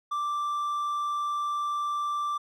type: tone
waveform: triangle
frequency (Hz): 1174.7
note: D6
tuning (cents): 0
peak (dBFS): -25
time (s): 0.11-2.38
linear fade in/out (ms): 10
effects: none